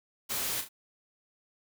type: noise with echo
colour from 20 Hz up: white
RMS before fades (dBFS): -33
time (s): 0.29-0.62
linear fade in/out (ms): 20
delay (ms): 35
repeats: 2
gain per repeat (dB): -8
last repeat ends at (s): 0.69
effects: none